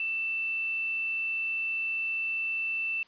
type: tone with quantisation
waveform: sine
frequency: 2665 Hz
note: E7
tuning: 18 cents sharp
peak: -28 dBFS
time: 0-3.03 s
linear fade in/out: 2 ms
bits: 8
effects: white hiss -60 dBFS RMS until 3.07 s + resampled to 11025 Hz